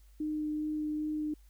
sine tone with vibrato, 304.4 Hz, D#4, 38 cents flat, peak -31 dBFS, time 0.2-1.34 s, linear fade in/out 5 ms, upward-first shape sine, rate 2.5 Hz, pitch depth 9 cents each way, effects added 50 Hz sine -55 dBFS peak until 1.49 s + white hiss -70 dBFS RMS until 1.49 s

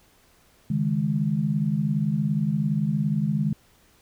sine chord, C# suspended second, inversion none, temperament just, 138.59 / 155.92 / 207.9 Hz, C#3 / D#3 / G#3, 0 / +4 / +2 cents, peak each -29 / -24 / -25 dBFS, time 0.7-3.53 s, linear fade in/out 5 ms, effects pink hiss -59 dBFS RMS until 4.01 s

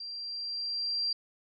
sine tone with level ramp, 4731 Hz, D8, 12 cents sharp, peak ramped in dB -38 to -27 dBFS, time 0-1.13 s, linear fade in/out 5 ms, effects none

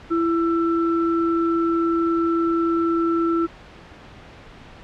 sine tone pair together, 333.8 / 1335 Hz, E4 / E6, +22 / +22 cents, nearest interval 2 octaves, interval 2400 cents, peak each -18 / -25 dBFS, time 0.1-3.47 s, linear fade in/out 20 ms, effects pink hiss -43 dBFS RMS until 4.83 s + low-pass 3000 Hz 12 dB/octave

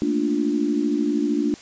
sine chord, Bb major seventh, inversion third, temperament equal, 220 / 233.1 / 293.7 / 349.2 Hz, A3 / Bb3 / D4 / F4, 0 / 0 / 0 / 0 cents, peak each -27 / -27 / -21 / -27 dBFS, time 0.02-1.54 s, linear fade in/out 0 ms, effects white hiss -44 dBFS RMS until 1.61 s + resampled to 16000 Hz

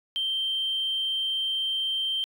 triangle tone, 3136 Hz, G7, in tune, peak -22 dBFS, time 0.16-2.24 s, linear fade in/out 0 ms, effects tanh soft clip ceiling -22 dBFS

